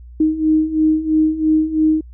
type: beating tone pair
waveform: sine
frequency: 310.4 / 313.4 Hz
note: D#4 / D#4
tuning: -4 / +13 cents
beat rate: 3 Hz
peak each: -18 / -14 dBFS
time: 0.2-2.01 s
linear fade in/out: 5 ms
effects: added 60 Hz sine -35 dBFS peak until 2.13 s